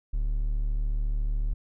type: tone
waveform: triangle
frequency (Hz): 37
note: D1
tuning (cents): +14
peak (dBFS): -22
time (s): 0.13-1.54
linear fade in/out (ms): 10
effects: none